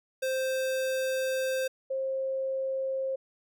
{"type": "tone pair in turn", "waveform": ["square", "sine"], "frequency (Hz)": [523.3, 532.1], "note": ["C5", "C5"], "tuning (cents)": [0, 29], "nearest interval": "unison", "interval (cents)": 29, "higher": "second", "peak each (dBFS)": -28, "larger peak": "neither", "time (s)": [[0.22, 1.68], [1.9, 3.16]], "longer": "first", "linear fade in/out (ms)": 10, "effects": []}